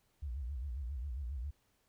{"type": "tone with vibrato", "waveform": "sine", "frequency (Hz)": 65.41, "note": "C2", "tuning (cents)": 0, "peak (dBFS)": -37, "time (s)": [0.22, 1.51], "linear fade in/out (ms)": 10, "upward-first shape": "sine", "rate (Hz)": 7.4, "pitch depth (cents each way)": 220, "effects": ["pink hiss -75 dBFS RMS until 1.88 s"]}